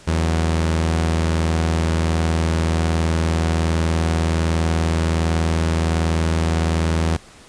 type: tone pair together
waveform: sawtooth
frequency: 81.29 / 182.5 Hz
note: E2 / F#3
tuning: -24 / -24 cents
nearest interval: octave + major second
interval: 1400 cents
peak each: -13 / -24 dBFS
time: 0.07-7.17 s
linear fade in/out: 10 ms
effects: pink hiss -45 dBFS RMS until 7.48 s + resampled to 22050 Hz